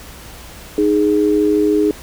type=tone pair together; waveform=sine; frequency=309.3 / 415.7 Hz; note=D#4 / G#4; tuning=-10 / +2 cents; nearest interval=perfect fourth; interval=512 cents; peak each=-14 dBFS; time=0.78-1.91 s; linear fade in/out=2 ms; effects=added 60 Hz sine -41 dBFS peak until 2.02 s + pink hiss -37 dBFS RMS until 2.02 s

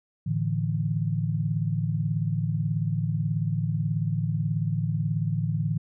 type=chord; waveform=sine; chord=A suspended fourth; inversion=none; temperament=just; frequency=110 / 146.67 / 165 Hz; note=A2 / D3 / E3; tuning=0 / -2 / +2 cents; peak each=-28 dBFS; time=0.26-5.78 s; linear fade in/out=10 ms; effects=none

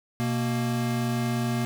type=tone pair together; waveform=square; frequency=124.26 / 234.4 Hz; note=B2 / A#3; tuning=+11 / +10 cents; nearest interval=major seventh; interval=1099 cents; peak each=-28 dBFS; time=0.2-1.65 s; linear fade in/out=0 ms; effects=none

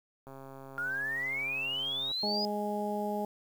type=click train; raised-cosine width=1 ms; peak=-34 dBFS; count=250; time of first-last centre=0.27-2.114 s; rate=135 Hz
type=exponential sweep; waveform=sine; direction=up; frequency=1396.9 to 5030 Hz; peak=-31 dBFS; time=0.78-2.45 s; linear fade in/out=0 ms
type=harmonic tone; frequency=207.7 Hz; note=G#3; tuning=in tune; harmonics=1 / 2 / 3 / 4; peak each=-35 / -37 / -37 / -36 dBFS; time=2.23-3.25 s; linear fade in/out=2 ms
effects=9-bit

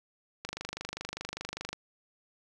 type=click train; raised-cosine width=0.2 ms; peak=-19 dBFS; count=33; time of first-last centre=0.45-1.73 s; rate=25 Hz; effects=none

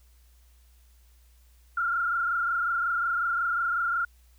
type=tone with frequency modulation; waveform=sine; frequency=1390 Hz; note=F6; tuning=9 cents flat; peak=-24 dBFS; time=1.77-4.05 s; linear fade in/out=5 ms; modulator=25.5 Hz; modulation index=1.9; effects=added 60 Hz sine -55 dBFS peak until 4.38 s + white hiss -66 dBFS RMS until 4.38 s

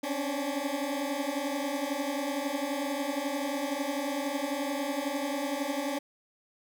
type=tone cluster; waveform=20% pulse; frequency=266.2 / 278.9 / 290 Hz; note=C4 / C#4 / D4; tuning=+30 / +11 / -22 cents; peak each=-32 / -29 / -29 dBFS; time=0.03-5.99 s; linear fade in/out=10 ms; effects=none

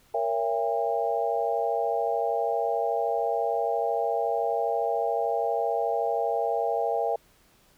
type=chord; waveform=sine; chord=A# diminished seventh; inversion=none; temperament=just; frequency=466.2 / 559.4 / 671.3 / 805.5 Hz; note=A#4 / C#5 / E5 / G5; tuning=0 / +16 / +31 / +47 cents; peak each=-29 / -32 / -28 / -29 dBFS; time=0.14-7.16 s; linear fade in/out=5 ms; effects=pink hiss -61 dBFS RMS until 7.77 s

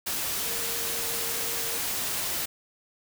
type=tone in noise; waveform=sine; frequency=463.2 Hz; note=A#4; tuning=11 cents flat; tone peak=-41 dBFS; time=0.45-1.78 s; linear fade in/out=10 ms; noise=white; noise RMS=-30 dBFS; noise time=0.06-2.46 s; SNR=-14 dB; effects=none

